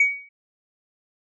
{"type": "tone with exponential decay", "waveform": "sine", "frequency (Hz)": 2253, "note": "C#7", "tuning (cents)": 28, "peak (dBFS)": -10, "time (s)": [0, 0.29], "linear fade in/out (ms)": 5, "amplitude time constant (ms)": 62, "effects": ["tanh soft clip ceiling -10 dBFS"]}